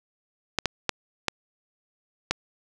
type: clicks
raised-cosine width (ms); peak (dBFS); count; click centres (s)
0.2; -5; 5; 0.587 / 0.657 / 0.893 / 1.283 / 2.31
effects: none

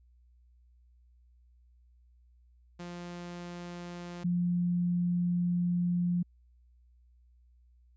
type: tone pair in turn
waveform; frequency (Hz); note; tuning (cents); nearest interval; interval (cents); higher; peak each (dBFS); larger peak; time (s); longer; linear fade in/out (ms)
sawtooth / sine; 174.9 / 175.75; F3 / F3; +3 / +11; unison; 8; second; -36 / -26; second; 2.79-4.24 / 4.24-6.23; second; 10
effects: added 60 Hz sine -59 dBFS peak until 7.96 s + resampled to 16000 Hz

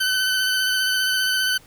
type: tone with vibrato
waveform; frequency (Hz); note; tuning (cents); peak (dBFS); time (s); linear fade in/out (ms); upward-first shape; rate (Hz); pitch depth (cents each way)
20% pulse; 1517; F#6; +43; -14; 0-1.58; 10; sine; 15; 22
effects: pink hiss -51 dBFS RMS until 1.66 s

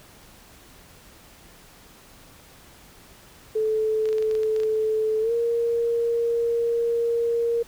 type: tone with pitch glide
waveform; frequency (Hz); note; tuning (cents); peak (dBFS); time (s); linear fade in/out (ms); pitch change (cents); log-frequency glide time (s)
sine; 435.7 to 467; A4 to A#4; -17 to +3; -20; 3.55-7.63; 10; +120; 5.21-5.32
type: clicks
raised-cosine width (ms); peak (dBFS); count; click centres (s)
0.2; -23; 11; 4.056 / 4.089 / 4.129 / 4.183 / 4.225 / 4.312 / 4.352 / 4.433 / 4.563 / 4.601 / 4.634
effects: pink hiss -50 dBFS RMS until 7.67 s

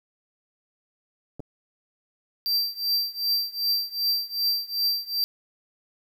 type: clicks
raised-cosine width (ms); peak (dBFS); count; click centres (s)
2; -24; 2; 1.396 / 1.403
type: tone with tremolo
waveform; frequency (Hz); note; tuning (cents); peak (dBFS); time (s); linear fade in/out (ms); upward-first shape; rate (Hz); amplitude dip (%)
square; 4699; D8; 0; -20; 2.46-5.24; 0; triangle; 2.6; 95
effects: 10-bit

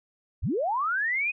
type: linear sweep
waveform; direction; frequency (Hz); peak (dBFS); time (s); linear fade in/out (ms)
sine; up; 35.57 to 2537; -24; 0.42-1.32; 20
effects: none

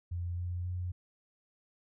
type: tone with pitch steps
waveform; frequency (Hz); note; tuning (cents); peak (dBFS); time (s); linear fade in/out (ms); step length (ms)
sine; 87.31 / 88.53 / 89.76; F2 / F2 / F2; 0 / +24 / +48; -33; 0.11-0.92; 10; 270
effects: none

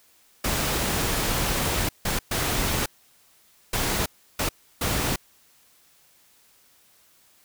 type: noise bursts at uneven times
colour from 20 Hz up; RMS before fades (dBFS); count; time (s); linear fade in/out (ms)
pink; -25; 6; 0.44-1.89 / 2.05-2.19 / 2.31-2.86 / 3.73-4.06 / 4.39-4.49 / 4.81-5.16; 5
effects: white hiss -59 dBFS RMS until 7.44 s

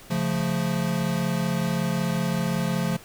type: chord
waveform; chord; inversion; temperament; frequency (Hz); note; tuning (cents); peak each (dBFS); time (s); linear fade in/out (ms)
square; Db augmented; none; equal; 138.59 / 174.61 / 220; Db3 / F3 / A3; 0 / 0 / 0; -30 / -26 / -30; 0.1-2.97; 10
effects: pink hiss -47 dBFS RMS until 3.04 s

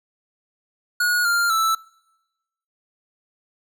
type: tone with pitch steps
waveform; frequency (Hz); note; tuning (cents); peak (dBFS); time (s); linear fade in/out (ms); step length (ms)
square; 1449 / 1397 / 1320; F#6 / F6 / E6; -37 / 0 / +2; -18; 1-1.75; 5; 250
effects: noise-tail reverb RT60 1.0 s tail -25 dB re dry

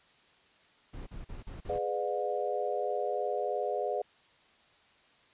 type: noise bursts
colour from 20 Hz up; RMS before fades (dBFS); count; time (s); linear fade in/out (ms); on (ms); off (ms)
brown; -42; 5; 0.93-1.786; 10; 140; 39
type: chord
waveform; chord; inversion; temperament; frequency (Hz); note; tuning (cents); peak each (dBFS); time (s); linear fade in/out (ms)
sine; G# diminished seventh; none; just; 415.3 / 498.4 / 598 / 717.6; G#4 / B4 / D5 / F5; 0 / +16 / +31 / +47; -35; 1.69-4.02; 5
effects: white hiss -63 dBFS RMS until 5.33 s + resampled to 8000 Hz

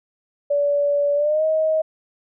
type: tone with pitch glide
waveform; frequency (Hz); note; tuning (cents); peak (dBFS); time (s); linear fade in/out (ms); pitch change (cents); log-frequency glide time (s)
sine; 575 to 630.7; D5 to D#5; -37 to +23; -16; 0.5-1.82; 10; +160; 1.15-1.44
effects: none

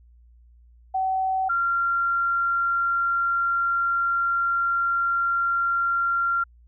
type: tone pair in turn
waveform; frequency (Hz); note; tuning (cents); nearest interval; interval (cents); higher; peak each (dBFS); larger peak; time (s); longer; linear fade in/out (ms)
sine; 759 / 1380; F#5 / F6; +44 / -21; minor seventh; 1035; second; -21 / -20; second; 0.94-1.49 / 1.49-6.44; second; 10
effects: added 59 Hz sine -50 dBFS peak until 6.67 s

